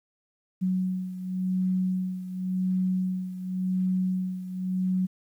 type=beating tone pair; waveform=sine; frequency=185 / 185.91 Hz; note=F#3 / F#3; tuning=0 / +9 cents; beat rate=0.91 Hz; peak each=-26 / -31 dBFS; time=0.61-5.07 s; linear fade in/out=20 ms; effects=10-bit